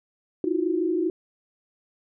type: tone cluster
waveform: sine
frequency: 315.3 / 342.1 / 367.9 Hz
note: D#4 / F4 / F#4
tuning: +23 / -36 / -10 cents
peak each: -26 dBFS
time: 0.44-1.1 s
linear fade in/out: 2 ms
effects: none